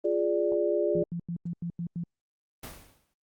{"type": "chord", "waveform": "sine", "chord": "D diminished", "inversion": "first", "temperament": "equal", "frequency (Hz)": [349.2, 415.3, 587.3], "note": ["F4", "Ab4", "D5"], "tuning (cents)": [0, 0, 0], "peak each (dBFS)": -28, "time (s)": [0.04, 1.04], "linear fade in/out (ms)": 10}
{"type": "tone bursts", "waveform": "sine", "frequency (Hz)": 171, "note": "F3", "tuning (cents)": -36, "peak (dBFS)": -30, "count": 7, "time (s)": [0.95, 2.037], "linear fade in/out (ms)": 2, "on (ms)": 79, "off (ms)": 89}
{"type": "noise with exponential decay", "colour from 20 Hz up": "pink", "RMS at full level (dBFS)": -38, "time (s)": [2.63, 3.14], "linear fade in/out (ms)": 5, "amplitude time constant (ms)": 110}
{"effects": ["Opus 24 kbps"]}